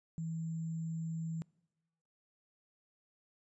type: tone with sample-and-hold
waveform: sine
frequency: 162.7 Hz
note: E3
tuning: 22 cents flat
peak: -36 dBFS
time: 0.18-1.42 s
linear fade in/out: 0 ms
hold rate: 7350 Hz
effects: noise-tail reverb RT60 1.0 s tail -24 dB re dry + resampled to 22050 Hz